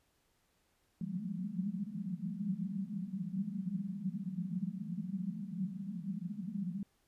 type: band-pass noise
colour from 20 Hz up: white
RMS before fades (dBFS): -39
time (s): 1.01-6.83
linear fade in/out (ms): 2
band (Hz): 170 to 210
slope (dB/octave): 96
effects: pink hiss -75 dBFS RMS until 7.07 s + resampled to 32000 Hz